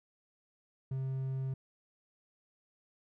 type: tone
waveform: triangle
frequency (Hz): 132.7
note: C3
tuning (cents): +25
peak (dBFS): -31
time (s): 0.91-1.54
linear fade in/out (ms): 5
effects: none